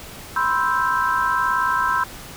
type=chord; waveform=sine; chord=C major seventh; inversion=third; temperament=equal; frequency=987.8 / 1046.5 / 1318.5 / 1568 Hz; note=B5 / C6 / E6 / G6; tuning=0 / 0 / 0 / 0 cents; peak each=-23 dBFS; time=0.36-2.04 s; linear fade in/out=5 ms; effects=pink hiss -38 dBFS RMS until 2.36 s